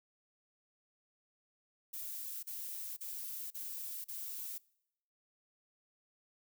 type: noise bursts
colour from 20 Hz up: violet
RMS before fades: -43 dBFS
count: 5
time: 1.93-4.582 s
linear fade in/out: 10 ms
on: 500 ms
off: 38 ms
effects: noise-tail reverb RT60 0.8 s tail -24 dB re dry